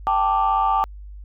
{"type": "chord", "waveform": "sine", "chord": "G suspended second", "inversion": "none", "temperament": "equal", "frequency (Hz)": [784, 880, 1174.7], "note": ["G5", "A5", "D6"], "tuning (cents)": [0, 0, 0], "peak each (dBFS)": -20, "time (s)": [0.07, 0.84], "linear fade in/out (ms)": 0, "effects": ["tanh soft clip ceiling -10 dBFS", "added 50 Hz sine -35 dBFS peak until 1.24 s"]}